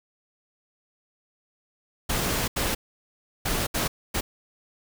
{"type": "noise bursts at uneven times", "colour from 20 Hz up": "pink", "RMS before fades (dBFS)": -26, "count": 5, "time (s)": [[2.09, 2.48], [2.56, 2.75], [3.45, 3.67], [3.74, 3.88], [4.14, 4.21]], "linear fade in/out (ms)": 10, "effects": []}